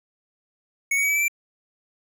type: tone with pitch steps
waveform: square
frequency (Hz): 2217 / 2243 / 2269 / 2295 / 2322 / 2349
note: C#7 / C#7 / C#7 / D7 / D7 / D7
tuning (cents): 0 / +20 / +40 / -40 / -20 / 0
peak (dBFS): -20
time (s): 0.91-1.282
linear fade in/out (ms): 5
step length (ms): 62
effects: none